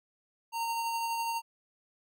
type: tone with tremolo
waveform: square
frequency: 921 Hz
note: A#5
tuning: 21 cents flat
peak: -30 dBFS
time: 0.52-1.42 s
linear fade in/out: 50 ms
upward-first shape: triangle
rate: 12 Hz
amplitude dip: 30%
effects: none